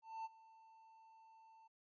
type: tone with ADSR envelope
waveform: triangle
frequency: 893 Hz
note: A5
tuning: 25 cents sharp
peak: -40 dBFS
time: 0.02-1.68 s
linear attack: 230 ms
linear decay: 28 ms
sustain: -20 dB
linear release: 13 ms
effects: resampled to 16000 Hz